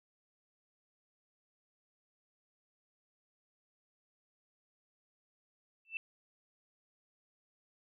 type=tone with exponential growth; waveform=sine; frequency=2662 Hz; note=E7; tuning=16 cents sharp; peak=-31 dBFS; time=5.85-5.97 s; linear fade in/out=1 ms; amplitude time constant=24 ms; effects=none

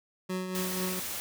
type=tone with tremolo; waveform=25% pulse; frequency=185 Hz; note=F#3; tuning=in tune; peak=-26 dBFS; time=0.29-1 s; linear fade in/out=10 ms; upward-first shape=triangle; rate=4.1 Hz; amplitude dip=50%
type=noise; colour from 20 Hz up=white; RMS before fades=-36 dBFS; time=0.55-1.2 s; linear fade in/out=0 ms
effects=none

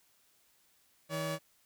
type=tone pair together; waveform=sawtooth; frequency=159.67 / 569 Hz; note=D#3 / C#5; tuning=+45 / +45 cents; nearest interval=octave + minor seventh; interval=2200 cents; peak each=-33 / -32 dBFS; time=1.09-1.39 s; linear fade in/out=50 ms; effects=white hiss -69 dBFS RMS until 1.65 s

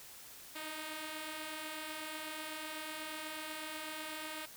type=beating tone pair; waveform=5% pulse; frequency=304.4 / 312.5 Hz; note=D#4 / D#4; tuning=-38 / +8 cents; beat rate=8.1 Hz; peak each=-38 / -31 dBFS; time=0.55-4.46 s; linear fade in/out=10 ms; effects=white hiss -53 dBFS RMS until 4.56 s

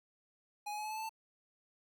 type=tone with pitch steps; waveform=square; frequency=830.6 / 839.8 / 849 / 858.4 / 867.9 / 877.5 / 887.1 Hz; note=G#5 / G#5 / G#5 / A5 / A5 / A5 / A5; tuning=0 / +19 / +38 / -43 / -24 / -5 / +14 cents; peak=-39 dBFS; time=0.66-1.094 s; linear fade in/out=10 ms; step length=62 ms; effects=13-bit

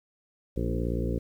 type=harmonic tone with a mistuned harmonic; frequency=58.3 Hz; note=A#1; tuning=1 cent sharp; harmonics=1 / 2 / 3 / 4 / 5 / 6 / 7 / 8 / 9; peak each=-30 / -33 / -35 / -36 / -37 / -38 / -38 / -39 / -40 dBFS; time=0.56-1.19 s; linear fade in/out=10 ms; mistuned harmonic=5; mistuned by=+18 cents; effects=10-bit

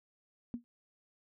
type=tone with exponential decay; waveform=sine; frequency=238.5 Hz; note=A#3; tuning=40 cents sharp; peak=-31 dBFS; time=0.54-0.64 s; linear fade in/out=0 ms; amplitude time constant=20 ms; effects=none

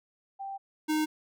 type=tone pair in turn; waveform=sine / square; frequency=784 / 308.7 Hz; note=G5 / D#4; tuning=0 / -14 cents; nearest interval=octave + major third; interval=1614 cents; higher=first; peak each=-35 / -26 dBFS; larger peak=second; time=0.39-0.58 / 0.88-1.06 s; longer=first; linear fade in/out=20 ms; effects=none

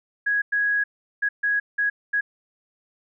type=tone bursts at uneven times; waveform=sine; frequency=1661.2 Hz; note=G#6; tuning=in tune; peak=-19 dBFS; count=6; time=0.26-0.42 / 0.52-0.84 / 1.22-1.29 / 1.43-1.6 / 1.78-1.9 / 2.13-2.21 s; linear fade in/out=10 ms; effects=none

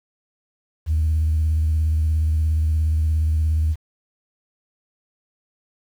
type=tone with vibrato; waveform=sine; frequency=78.5 Hz; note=D#2; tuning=16 cents sharp; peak=-15 dBFS; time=0.86-3.76 s; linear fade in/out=50 ms; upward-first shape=sine; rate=17 Hz; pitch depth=40 cents each way; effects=tanh soft clip ceiling -13 dBFS + 8-bit

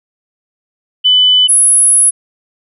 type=tone pair in turn; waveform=sine; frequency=3000 / 10691 Hz; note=F#7 / E9; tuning=+23 / +23 cents; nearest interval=octave + minor seventh; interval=2200 cents; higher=second; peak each=-5 dBFS; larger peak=neither; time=1.04-1.48 / 1.48-2.11 s; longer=second; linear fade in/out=20 ms; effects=none

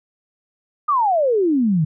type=exponential sweep; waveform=sine; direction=down; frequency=1244.5 to 146.83 Hz; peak=-14 dBFS; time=0.88-1.85 s; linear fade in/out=10 ms; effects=none

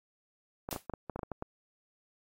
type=clicks; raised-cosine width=1 ms; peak=-23 dBFS; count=11; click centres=0.689 / 0.728 / 0.762 / 0.897 / 0.937 / 1.097 / 1.16 / 1.192 / 1.232 / 1.317 / 1.424 s
type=noise with exponential decay; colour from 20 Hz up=white; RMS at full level=-35 dBFS; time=0.71-0.86 s; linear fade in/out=1 ms; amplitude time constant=31 ms
effects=AAC 48 kbps

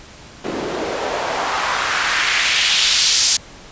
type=noise with band-pass filter sweep; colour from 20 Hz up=white; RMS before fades=-18 dBFS; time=0.44-3.37 s; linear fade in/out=5 ms; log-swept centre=300 to 5900 Hz; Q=1.5; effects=pink hiss -40 dBFS RMS until 3.71 s + resampled to 16000 Hz

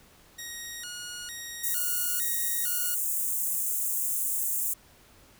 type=tone with vibrato; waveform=10% pulse; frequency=1648 Hz; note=G#6; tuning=14 cents flat; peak=-28 dBFS; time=0.38-2.95 s; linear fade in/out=10 ms; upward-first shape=square; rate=1.1 Hz; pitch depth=230 cents each way
type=high-pass noise; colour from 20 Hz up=white; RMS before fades=-29 dBFS; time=1.63-4.74 s; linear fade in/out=10 ms; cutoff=7000 Hz; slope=48 dB/octave
effects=pink hiss -57 dBFS RMS until 5.39 s

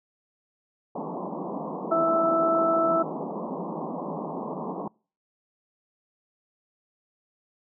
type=band-pass noise; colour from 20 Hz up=pink; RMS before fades=-33 dBFS; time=0.95-4.88 s; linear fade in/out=5 ms; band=160 to 1100 Hz; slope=96 dB/octave
type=harmonic tone; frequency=329.6 Hz; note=E4; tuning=in tune; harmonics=1 / 2 / 4; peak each=-28 / -22 / -24 dBFS; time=1.91-3.03 s; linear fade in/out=10 ms
effects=noise-tail reverb RT60 0.4 s tail -26 dB re dry

